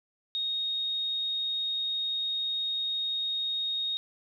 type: tone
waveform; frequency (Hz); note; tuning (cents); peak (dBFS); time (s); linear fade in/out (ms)
sine; 3729; A#7; 0; -28; 0.35-3.97; 0
effects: 11-bit